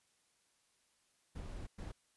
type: noise bursts at uneven times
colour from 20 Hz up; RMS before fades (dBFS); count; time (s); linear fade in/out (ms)
brown; -45; 2; 1.35-1.67 / 1.78-1.92; 10
effects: white hiss -75 dBFS RMS until 2.16 s + resampled to 24000 Hz